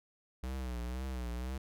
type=tone with vibrato; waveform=square; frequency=62.5 Hz; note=B1; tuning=21 cents sharp; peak=-37 dBFS; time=0.43-1.58 s; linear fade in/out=5 ms; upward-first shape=triangle; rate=2 Hz; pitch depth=110 cents each way; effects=none